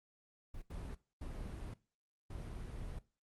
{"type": "noise bursts at uneven times", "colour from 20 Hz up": "brown", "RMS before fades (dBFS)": -45, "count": 4, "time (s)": [[0.54, 0.62], [0.7, 0.95], [1.21, 1.74], [2.3, 2.99]], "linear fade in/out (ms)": 5, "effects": ["noise-tail reverb RT60 0.3 s tail -18 dB re dry", "Opus 32 kbps"]}